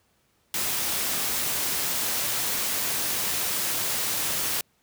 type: noise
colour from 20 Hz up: white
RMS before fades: -27 dBFS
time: 0.54-4.61 s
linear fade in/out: 2 ms
effects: pink hiss -67 dBFS RMS until 4.82 s + high-pass 60 Hz 12 dB/octave